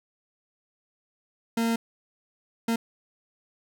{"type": "tone bursts at uneven times", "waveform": "40% pulse", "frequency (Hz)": 229.3, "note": "A#3", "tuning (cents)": -28, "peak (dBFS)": -22, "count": 2, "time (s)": [[1.57, 1.76], [2.68, 2.76]], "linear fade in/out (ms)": 5, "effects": []}